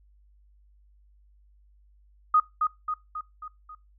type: tone with echo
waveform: sine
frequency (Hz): 1244.5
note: D#6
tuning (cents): 0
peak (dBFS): -16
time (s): 2.34-2.4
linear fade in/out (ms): 5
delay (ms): 270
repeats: 5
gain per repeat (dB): -5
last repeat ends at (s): 3.75
effects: noise-tail reverb RT60 0.2 s tail -19 dB re dry + added 50 Hz sine -56 dBFS peak until 3.98 s